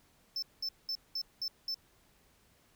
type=tone bursts; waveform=triangle; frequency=5290 Hz; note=E8; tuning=5 cents sharp; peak=-32 dBFS; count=6; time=0.36-1.744 s; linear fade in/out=2 ms; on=64 ms; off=200 ms; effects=pink hiss -67 dBFS RMS until 2.75 s